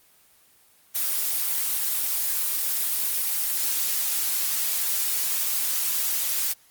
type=noise; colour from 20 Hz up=blue; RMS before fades=-25 dBFS; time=0.94-6.54 s; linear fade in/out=20 ms; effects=white hiss -58 dBFS RMS until 6.7 s + Opus 24 kbps